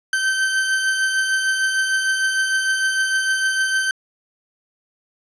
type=beating tone pair; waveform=40% pulse; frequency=1546 / 1552.6 Hz; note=G6 / G6; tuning=-24 / -17 cents; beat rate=6.6 Hz; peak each=-17 / -26 dBFS; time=0.13-3.91 s; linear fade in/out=2 ms; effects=resampled to 24000 Hz + 8-bit